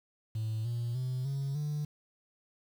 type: tone with pitch steps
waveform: triangle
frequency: 110 / 118.58 / 127.83 / 137.79 / 148.54 Hz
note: A2 / A#2 / C3 / C#3 / D3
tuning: 0 / +30 / -40 / -10 / +20 cents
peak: -28 dBFS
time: 0.35-1.85 s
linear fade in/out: 5 ms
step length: 300 ms
effects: tanh soft clip ceiling -27 dBFS + 9-bit